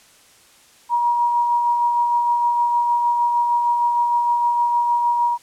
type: tone with tremolo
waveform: sine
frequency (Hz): 954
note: A#5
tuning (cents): +40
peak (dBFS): -14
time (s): 0.89-5.38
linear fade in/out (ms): 50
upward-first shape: sine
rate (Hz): 6.5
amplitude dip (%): 30
effects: white hiss -51 dBFS RMS until 5.42 s + low-pass 10000 Hz 12 dB/octave